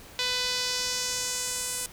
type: tone with band-pass filter sweep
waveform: sawtooth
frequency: 499 Hz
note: B4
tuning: 18 cents sharp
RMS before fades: -30 dBFS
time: 0.19-1.86 s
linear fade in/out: 0 ms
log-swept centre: 3900 to 9200 Hz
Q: 1.9
effects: pink hiss -48 dBFS RMS until 1.92 s